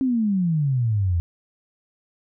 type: exponential sweep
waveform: sine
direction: down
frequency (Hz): 271.3 to 82.41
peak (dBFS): -18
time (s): 0.01-1.2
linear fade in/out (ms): 0
effects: none